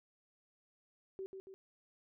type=tone with echo; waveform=sine; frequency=383.3 Hz; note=G4; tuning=39 cents flat; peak=-40 dBFS; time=1.19-1.26 s; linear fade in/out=0 ms; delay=140 ms; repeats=2; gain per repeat=-5 dB; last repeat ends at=1.54 s; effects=none